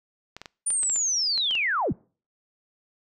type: clicks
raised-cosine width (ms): 0.2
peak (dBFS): -21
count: 10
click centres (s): 0.366 / 0.416 / 0.458 / 0.705 / 0.832 / 0.898 / 0.96 / 1.378 / 1.51 / 1.553
type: linear sweep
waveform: sine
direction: down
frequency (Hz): 9397 to 58.27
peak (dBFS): -22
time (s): 0.66-1.93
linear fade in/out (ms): 10
effects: noise-tail reverb RT60 0.4 s tail -25 dB re dry